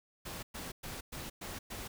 pink noise bursts, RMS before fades -43 dBFS, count 6, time 0.25-1.88 s, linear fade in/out 10 ms, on 180 ms, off 110 ms, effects none

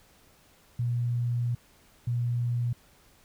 sine tone bursts at uneven times, 120.3 Hz, B2, 45 cents flat, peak -25 dBFS, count 2, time 0.79-1.55 / 2.07-2.73 s, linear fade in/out 5 ms, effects pink hiss -60 dBFS RMS until 3.24 s

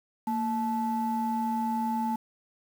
sine tone pair together, 230 / 869.7 Hz, A#3 / A5, -23 / -20 cents, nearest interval octave + major seventh, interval 2303 cents, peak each -28 dBFS, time 0.27-2.16 s, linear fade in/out 5 ms, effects tanh soft clip ceiling -20 dBFS + 8-bit

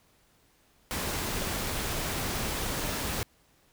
pink noise, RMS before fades -32 dBFS, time 0.91-3.23 s, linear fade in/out 0 ms, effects pink hiss -65 dBFS RMS until 3.72 s

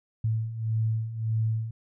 sine beating tone pair, 110 / 111.7 Hz, A2 / A2, 0 / +27 cents, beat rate 1.7 Hz, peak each -31 / -26 dBFS, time 0.24-1.71 s, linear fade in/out 5 ms, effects none

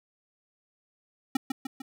square tone with echo, 265.1 Hz, C4, 23 cents sharp, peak -22 dBFS, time 1.35-1.37 s, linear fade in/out 5 ms, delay 150 ms, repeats 3, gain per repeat -5 dB, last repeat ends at 1.82 s, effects none

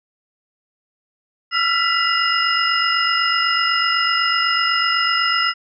sine tone cluster, 1338 / 1386 / 1982 / 2843 / 5110 Hz, E6 / F6 / B6 / F7 / D#8, +25 / -14 / +6 / +30 / +45 cents, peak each -22 dBFS, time 1.51-5.54 s, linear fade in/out 50 ms, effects none

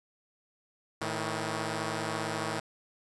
5% pulse tone pair together, 111.2 / 159.35 Hz, A2 / D#3, +19 / +42 cents, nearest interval tritone, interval 623 cents, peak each -23 dBFS, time 1.01-2.6 s, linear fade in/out 5 ms, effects resampled to 24000 Hz + 9-bit

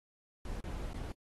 brown noise with dropouts, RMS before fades -40 dBFS, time 0.45-1.12 s, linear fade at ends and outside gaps 1 ms, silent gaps 0.605-0.64 / 0.932-0.943 s, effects AAC 32 kbps

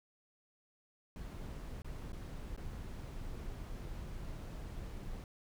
brown noise with dropouts, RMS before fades -44 dBFS, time 1.16-5.24 s, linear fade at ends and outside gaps 1 ms, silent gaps 1.82-1.845 / 2.121-2.131 / 2.564-2.575 s, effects none

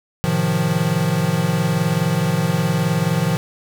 square chord, F dominant seventh, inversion first, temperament equal, 110 / 130.81 / 155.56 / 174.61 Hz, A2 / C3 / Eb3 / F3, 0 / 0 / 0 / 0 cents, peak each -27 / -26 / -21 / -21 dBFS, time 0.24-3.37 s, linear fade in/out 0 ms, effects none

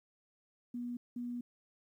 sine tone bursts at uneven times, 242.4 Hz, B3, 32 cents flat, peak -37 dBFS, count 2, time 0.74-0.97 / 1.16-1.41 s, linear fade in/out 5 ms, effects 12-bit

